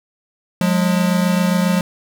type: tone pair together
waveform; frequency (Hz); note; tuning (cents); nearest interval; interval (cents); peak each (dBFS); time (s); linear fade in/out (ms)
square; 179.4 / 206.8; F3 / G#3; +47 / -7; major second; 246; -16 / -20; 0.61-1.81; 2
effects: none